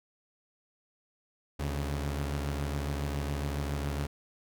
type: tone pair together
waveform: sawtooth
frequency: 72.91 / 138.59 Hz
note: D2 / C#3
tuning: -12 / 0 cents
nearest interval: major seventh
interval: 1112 cents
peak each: -28 / -33 dBFS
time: 1.59-4.07 s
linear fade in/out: 10 ms
effects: none